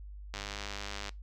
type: click train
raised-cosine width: 0.2 ms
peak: -21 dBFS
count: 77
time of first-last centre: 0.34-1.092 s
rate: 101 Hz
effects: noise-tail reverb RT60 0.2 s tail -22 dB re dry + added 50 Hz sine -43 dBFS peak until 1.22 s